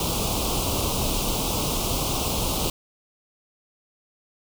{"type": "band-stop noise", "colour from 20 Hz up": "pink", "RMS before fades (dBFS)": -25, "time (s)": [0, 2.7], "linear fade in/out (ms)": 2, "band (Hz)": [1200, 2600], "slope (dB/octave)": 48, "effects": []}